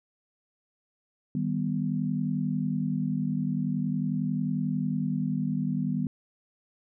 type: chord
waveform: sine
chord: Eb augmented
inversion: none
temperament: equal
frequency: 155.56 / 196 / 246.9 Hz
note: Eb3 / G3 / B3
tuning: 0 / 0 / 0 cents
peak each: -30 dBFS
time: 1.35-6.07 s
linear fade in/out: 2 ms
effects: none